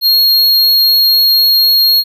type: tone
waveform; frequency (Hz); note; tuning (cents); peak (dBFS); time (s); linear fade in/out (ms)
square; 4274; C8; +36; -7; 0.01-2.04; 50
effects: none